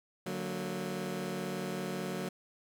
20% pulse chord, D augmented, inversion none, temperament equal with one note detuned, 146.83 / 185 / 230 Hz, D3 / F#3 / A#3, 0 / 0 / -23 cents, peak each -38 / -32 / -36 dBFS, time 0.26-2.29 s, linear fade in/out 5 ms, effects none

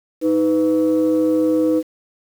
sine tone pair together, 314.2 / 499.6 Hz, D#4 / B4, +17 / +20 cents, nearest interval minor sixth, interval 803 cents, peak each -14 / -17 dBFS, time 0.21-1.83 s, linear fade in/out 50 ms, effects tanh soft clip ceiling -9 dBFS + 7-bit

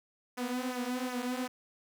sawtooth tone with flanger, 250 Hz, B3, 21 cents sharp, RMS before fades -35 dBFS, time 0.37-1.48 s, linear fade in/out 10 ms, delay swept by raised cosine 0.23 to 5.83 ms, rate 2.7 Hz, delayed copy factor -0.7, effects none

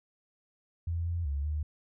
sine tone with pitch steps, 84.3 / 85.4 / 70.6 / 75.7 Hz, E2 / F2 / C#2 / D#2, +39 / -38 / +32 / -47 cents, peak -29 dBFS, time 0.87-1.63 s, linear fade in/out 5 ms, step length 190 ms, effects none

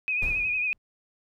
sine tone with vibrato, 2489 Hz, D#7, in tune, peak -24 dBFS, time 0.08-0.73 s, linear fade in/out 0 ms, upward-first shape sine, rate 11 Hz, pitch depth 48 cents each way
brown noise with exponential decay, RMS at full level -30 dBFS, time 0.22-0.78 s, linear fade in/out 2 ms, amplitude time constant 120 ms
effects none

